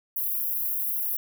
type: high-pass noise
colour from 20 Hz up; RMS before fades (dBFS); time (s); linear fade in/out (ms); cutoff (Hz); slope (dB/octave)
white; -28; 0.16-1.17; 5; 11000; 96
effects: none